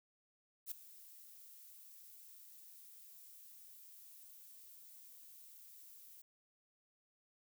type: noise with ADSR envelope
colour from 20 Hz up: violet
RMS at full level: -41 dBFS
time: 0.66-6.22 s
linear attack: 55 ms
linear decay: 5 ms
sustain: -17 dB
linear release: 7 ms
effects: none